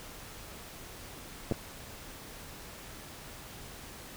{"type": "clicks", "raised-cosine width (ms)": 2, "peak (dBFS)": -17, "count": 2, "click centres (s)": [1.513, 1.522], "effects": ["pink hiss -47 dBFS RMS until 4.16 s"]}